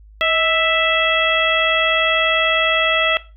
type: harmonic tone with a mistuned harmonic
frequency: 659.3 Hz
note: E5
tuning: in tune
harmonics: 1 / 2 / 3 / 4 / 5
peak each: -21 / -21 / -21 / -21 / -21 dBFS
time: 0.21-3.17 s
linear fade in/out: 0 ms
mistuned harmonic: 1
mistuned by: -56 cents
effects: noise-tail reverb RT60 0.3 s tail -17 dB re dry + added 52 Hz sine -41 dBFS peak until 3.36 s